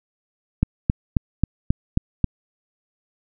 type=click train; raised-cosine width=5 ms; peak=-4 dBFS; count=7; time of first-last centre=0.63-2.243 s; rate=3.72 Hz; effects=none